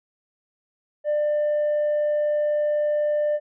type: tone with tanh clipping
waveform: sine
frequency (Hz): 596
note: D5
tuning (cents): +25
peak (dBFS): -20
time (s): 1.04-3.4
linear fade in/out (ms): 50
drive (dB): 1
effects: none